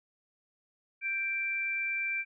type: tone pair together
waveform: sine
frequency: 1577.3 / 2349 Hz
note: G6 / D7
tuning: +10 / 0 cents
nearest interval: perfect fifth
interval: 690 cents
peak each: -39 / -30 dBFS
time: 1.01-2.25 s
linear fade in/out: 50 ms
effects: none

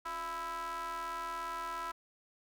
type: ring-modulated tone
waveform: square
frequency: 160.2 Hz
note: E3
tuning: 49 cents flat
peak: -35 dBFS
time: 0.05-1.92 s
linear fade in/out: 10 ms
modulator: 1160 Hz
effects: none

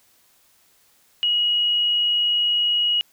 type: tone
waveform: sine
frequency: 2900 Hz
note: F#7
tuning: 35 cents flat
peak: -17 dBFS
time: 1.23-3.01 s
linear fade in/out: 0 ms
effects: white hiss -59 dBFS RMS until 3.12 s

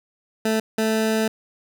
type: tone bursts at uneven times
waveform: 20% pulse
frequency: 220 Hz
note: A3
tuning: in tune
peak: -14 dBFS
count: 2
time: 0.45-0.6 / 0.78-1.28 s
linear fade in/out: 5 ms
effects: none

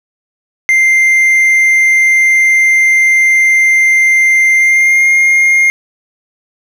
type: tone with pitch glide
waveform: triangle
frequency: 2093 to 2126 Hz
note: C7 to C7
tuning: 0 to +27 cents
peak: -4 dBFS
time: 0.69-5.7 s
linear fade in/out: 0 ms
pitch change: +27 cents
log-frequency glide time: 4.55-5.08 s
effects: none

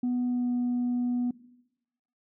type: tone with pitch glide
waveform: sine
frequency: 246.9 to 244.9 Hz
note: B3 to B3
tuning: 0 to -14 cents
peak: -23 dBFS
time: 0.03-1.31 s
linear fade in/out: 5 ms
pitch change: -14 cents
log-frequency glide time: 0.27-0.51 s
effects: noise-tail reverb RT60 0.9 s tail -20 dB re dry + tanh soft clip ceiling -23 dBFS

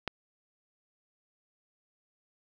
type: click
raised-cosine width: 0.3 ms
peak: -15 dBFS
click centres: 0.077 s
effects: none

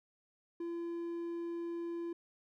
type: tone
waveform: triangle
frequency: 340 Hz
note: F4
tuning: 46 cents flat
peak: -35 dBFS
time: 0.6-2.13 s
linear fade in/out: 5 ms
effects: none

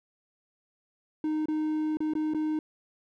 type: tone with dropouts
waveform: triangle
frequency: 309 Hz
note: D#4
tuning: 12 cents flat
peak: -24 dBFS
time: 1.24-2.59 s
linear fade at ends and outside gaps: 2 ms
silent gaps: 1.457-1.484 / 1.971-2.004 / 2.136-2.152 / 2.337-2.346 s
effects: none

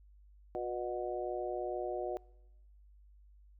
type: harmonic tone with a mistuned harmonic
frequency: 122.2 Hz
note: B2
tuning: 18 cents flat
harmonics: 3 / 4 / 5 / 6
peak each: -39 / -42 / -40 / -41 dBFS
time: 0.55-2.17 s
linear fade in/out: 0 ms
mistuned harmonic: 3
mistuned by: -19 cents
effects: noise-tail reverb RT60 1.0 s tail -25 dB re dry + added 50 Hz sine -57 dBFS peak until 3.59 s

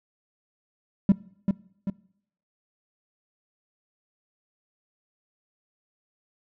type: tone with echo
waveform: triangle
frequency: 196 Hz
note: G3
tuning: in tune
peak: -10 dBFS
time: 1.09-1.12 s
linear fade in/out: 2 ms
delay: 390 ms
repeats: 2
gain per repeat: -6 dB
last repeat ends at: 1.9 s
effects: noise-tail reverb RT60 0.7 s tail -23 dB re dry + tanh soft clip ceiling -8 dBFS

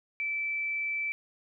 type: tone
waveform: sine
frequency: 2321 Hz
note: D7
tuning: 21 cents flat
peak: -29 dBFS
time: 0.2-1.12 s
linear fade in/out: 0 ms
effects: none

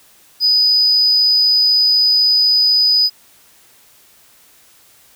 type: tone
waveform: triangle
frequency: 4978 Hz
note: D#8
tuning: in tune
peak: -7 dBFS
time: 0.4-3.1 s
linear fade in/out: 50 ms
effects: tanh soft clip ceiling -7 dBFS + white hiss -49 dBFS RMS until 5.15 s

